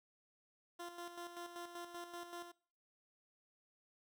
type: tone with tremolo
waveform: 15% pulse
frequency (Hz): 346.8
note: F4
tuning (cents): -12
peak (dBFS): -39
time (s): 0.79-2.52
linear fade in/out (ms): 10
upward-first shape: square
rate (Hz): 5.2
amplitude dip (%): 55
effects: noise-tail reverb RT60 0.5 s tail -23 dB re dry